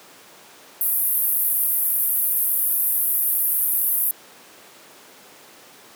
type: band-pass noise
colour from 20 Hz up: white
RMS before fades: -21 dBFS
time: 0.81-4.11 s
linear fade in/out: 0 ms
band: 11000 to 15000 Hz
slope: 48 dB/octave
effects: pink hiss -46 dBFS RMS until 5.95 s + high-pass 300 Hz 12 dB/octave